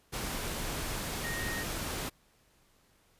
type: tone in noise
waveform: sine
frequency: 1864.7 Hz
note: A#6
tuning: in tune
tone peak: -37 dBFS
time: 1.23-1.64 s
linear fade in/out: 20 ms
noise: pink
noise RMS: -36 dBFS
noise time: 0.12-2.1 s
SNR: -4 dB
effects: pink hiss -67 dBFS RMS until 3.19 s + resampled to 32000 Hz